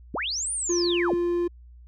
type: linear two-way sweep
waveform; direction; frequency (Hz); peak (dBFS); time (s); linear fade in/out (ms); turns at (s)
sine; up then down; 128.3 to 9430 to 128.3; -26; 0.14-1.14; 2; 0.52
type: tone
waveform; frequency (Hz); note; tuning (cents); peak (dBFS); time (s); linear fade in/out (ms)
triangle; 347.9; F4; -7; -20; 0.69-1.48; 10
effects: added 60 Hz sine -45 dBFS peak until 1.87 s